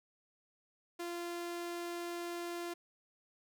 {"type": "tone", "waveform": "sawtooth", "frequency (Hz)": 345.5, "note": "F4", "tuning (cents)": -19, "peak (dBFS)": -35, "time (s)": [0.99, 2.74], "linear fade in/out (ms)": 10, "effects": []}